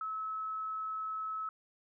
sine tone, 1295 Hz, E6, 31 cents flat, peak -35 dBFS, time 0.01-1.49 s, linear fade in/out 2 ms, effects none

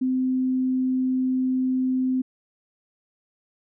sine tone, 257.8 Hz, C4, 26 cents flat, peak -20 dBFS, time 0.01-2.22 s, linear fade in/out 10 ms, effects none

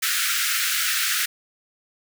pink high-pass noise, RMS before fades -23 dBFS, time 0.02-1.26 s, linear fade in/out 10 ms, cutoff 1300 Hz, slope 96 dB/octave, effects none

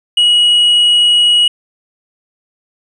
triangle tone, 2908 Hz, F#7, 31 cents flat, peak -5 dBFS, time 0.17-1.48 s, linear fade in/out 5 ms, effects resampled to 22050 Hz

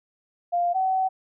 sine tone pair in turn, 698.5 / 756.9 Hz, F5 / F#5, 0 / +39 cents, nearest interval minor second, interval 139 cents, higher second, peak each -20 dBFS, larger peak neither, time 0.52-0.74 / 0.74-1.09 s, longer second, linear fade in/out 20 ms, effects none

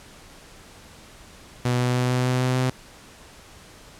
sawtooth tone with pitch steps, 123.47 / 124.26 / 125.05 / 125.85 / 126.65 / 127.46 / 128.27 Hz, B2 / B2 / B2 / B2 / B2 / C3 / C3, 0 / +11 / +22 / +33 / +44 / -45 / -34 cents, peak -16 dBFS, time 1.65-2.7 s, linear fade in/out 5 ms, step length 150 ms, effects pink hiss -47 dBFS RMS until 3.99 s + low-pass 10000 Hz 12 dB/octave

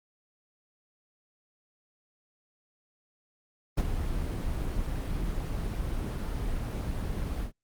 brown noise with ADSR envelope, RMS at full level -22 dBFS, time 3.77-7.52 s, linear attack 15 ms, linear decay 33 ms, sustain -9 dB, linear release 95 ms, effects Opus 24 kbps

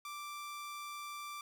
sawtooth tone, 1174.7 Hz, D6, in tune, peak -39 dBFS, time 0.05-1.41 s, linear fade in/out 2 ms, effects none

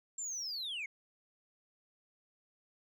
sine linear sweep, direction down, 7459 to 2113 Hz, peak -35 dBFS, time 0.18-0.86 s, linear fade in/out 5 ms, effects tanh soft clip ceiling -36 dBFS

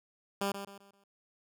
10% pulse tone with echo, 198.8 Hz, G3, 25 cents sharp, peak -22 dBFS, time 0.41-0.52 s, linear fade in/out 5 ms, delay 130 ms, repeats 4, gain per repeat -9 dB, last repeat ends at 1.04 s, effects none

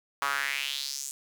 sawtooth tone with high-pass filter sweep, 140 Hz, C#3, 18 cents sharp, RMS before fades -32 dBFS, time 0.22-1.11 s, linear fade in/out 0 ms, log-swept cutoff 1100 to 7700 Hz, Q 3.5, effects 9-bit

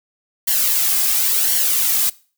blue noise with flanger, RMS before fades -17 dBFS, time 0.47-2.1 s, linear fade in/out 10 ms, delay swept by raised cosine 0.79 to 2.19 ms, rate 0.94 Hz, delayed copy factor -0.55, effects noise-tail reverb RT60 0.4 s tail -22 dB re dry

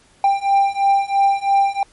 triangle beating tone pair, 790 / 793 Hz, G5 / G5, +13 / +20 cents, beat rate 3 Hz, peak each -15 / -14 dBFS, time 0.24-1.83 s, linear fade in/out 2 ms, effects pink hiss -53 dBFS RMS until 1.92 s + MP3 48 kbps

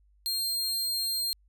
sawtooth tone, 4199 Hz, C8, 5 cents sharp, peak -25 dBFS, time 0.26-1.33 s, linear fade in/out 0 ms, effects added 50 Hz sine -60 dBFS peak until 1.48 s

